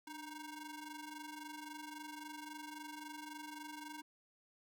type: ring-modulated tone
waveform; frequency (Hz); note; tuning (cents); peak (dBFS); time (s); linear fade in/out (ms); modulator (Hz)
sawtooth; 622.3; D#5; 0; -40; 0.07-4.02; 5; 323
effects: none